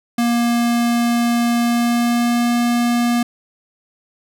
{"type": "tone with pitch glide", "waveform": "square", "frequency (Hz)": [236.7, 238.8], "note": ["A#3", "A#3"], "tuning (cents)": [27, 42], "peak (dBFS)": -15, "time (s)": [0.18, 3.23], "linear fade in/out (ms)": 5, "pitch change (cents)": 15, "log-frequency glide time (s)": [1.59, 2.54], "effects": []}